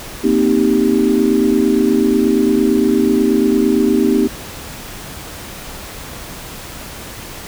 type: chord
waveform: sine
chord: C minor seventh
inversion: third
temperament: equal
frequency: 233.1 / 261.6 / 311.1 / 392 Hz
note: Bb3 / C4 / Eb4 / G4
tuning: 0 / 0 / 0 / 0 cents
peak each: -16 dBFS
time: 0.23-4.28 s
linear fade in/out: 20 ms
effects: pink hiss -31 dBFS RMS until 7.47 s